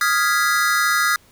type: chord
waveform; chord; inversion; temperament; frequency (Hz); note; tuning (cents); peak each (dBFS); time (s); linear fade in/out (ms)
square; F half-diminished seventh; third; equal; 1244.5 / 1396.9 / 1661.2 / 1975.5; Eb6 / F6 / Ab6 / Cb7; 0 / 0 / 0 / 0; -22 / -22 / -22 / -24; 0.01-1.16; 2
effects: pink hiss -53 dBFS RMS until 1.31 s